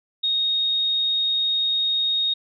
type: tone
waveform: sine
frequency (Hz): 3729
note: A#7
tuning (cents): 0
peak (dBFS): -19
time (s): 0.23-2.34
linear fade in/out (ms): 10
effects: none